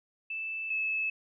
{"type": "tone pair in turn", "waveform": "sine", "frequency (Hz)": [2637, 2604], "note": ["E7", "E7"], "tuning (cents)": [0, -22], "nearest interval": "unison", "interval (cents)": 22, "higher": "first", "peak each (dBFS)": [-33, -28], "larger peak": "second", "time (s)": [[0.3, 0.7], [0.7, 1.1]], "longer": "neither", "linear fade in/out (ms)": 5, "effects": []}